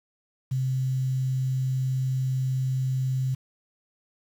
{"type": "tone with quantisation", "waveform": "sine", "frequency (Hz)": 130.81, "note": "C3", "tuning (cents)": 0, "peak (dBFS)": -23, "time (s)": [0.51, 3.35], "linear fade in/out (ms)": 10, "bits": 8, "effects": []}